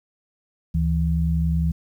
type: tone pair together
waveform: sine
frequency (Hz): 73.01 / 163.9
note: D2 / E3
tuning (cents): -10 / -10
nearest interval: octave + major second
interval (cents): 1400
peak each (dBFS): -21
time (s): 0.74-1.72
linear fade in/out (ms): 10
effects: 9-bit